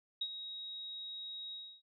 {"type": "tone with ADSR envelope", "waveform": "sine", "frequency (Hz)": 3794, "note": "A#7", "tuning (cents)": 30, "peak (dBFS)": -32, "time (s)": [0.21, 1.82], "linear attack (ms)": 6, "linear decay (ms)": 56, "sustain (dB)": -10, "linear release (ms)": 290, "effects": []}